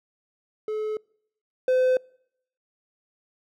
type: tone pair in turn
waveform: triangle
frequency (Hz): 430 / 511.4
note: A4 / C5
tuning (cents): -40 / -40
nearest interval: minor third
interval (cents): 300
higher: second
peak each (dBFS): -24 / -16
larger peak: second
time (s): 0.68-0.97 / 1.68-1.97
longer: neither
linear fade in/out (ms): 2
effects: noise-tail reverb RT60 0.7 s tail -26 dB re dry